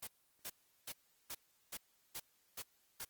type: noise bursts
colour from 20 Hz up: white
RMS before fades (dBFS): -45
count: 8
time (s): 0.02-3.05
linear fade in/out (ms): 10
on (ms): 55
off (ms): 370
effects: white hiss -74 dBFS RMS until 3.09 s + Opus 24 kbps